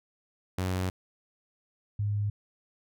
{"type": "tone pair in turn", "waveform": ["sawtooth", "sine"], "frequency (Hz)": [92.5, 103.24], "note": ["F#2", "G#2"], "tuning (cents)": [0, -10], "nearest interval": "major second", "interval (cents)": 190, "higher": "second", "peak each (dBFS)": [-24, -26], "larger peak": "first", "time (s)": [[0.58, 0.9], [1.99, 2.3]], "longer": "first", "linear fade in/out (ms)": 5, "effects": []}